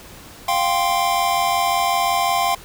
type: chord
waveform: square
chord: F suspended second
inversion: none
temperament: equal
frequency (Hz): 698.5 / 784 / 1046.5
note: F5 / G5 / C6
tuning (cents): 0 / 0 / 0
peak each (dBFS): -22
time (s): 0.48-2.55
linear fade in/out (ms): 5
effects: pink hiss -41 dBFS RMS until 2.64 s